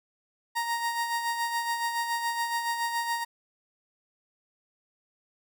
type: tone with tremolo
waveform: 30% pulse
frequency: 934 Hz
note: A#5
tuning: 3 cents sharp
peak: -23 dBFS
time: 0.55-3.25 s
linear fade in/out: 20 ms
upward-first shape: sine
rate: 7.1 Hz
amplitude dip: 50%
effects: none